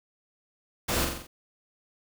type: noise with echo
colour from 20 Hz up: pink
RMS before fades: -28 dBFS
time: 0.88-1.05 s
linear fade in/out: 10 ms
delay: 44 ms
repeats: 5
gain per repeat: -4 dB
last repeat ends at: 1.27 s
effects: none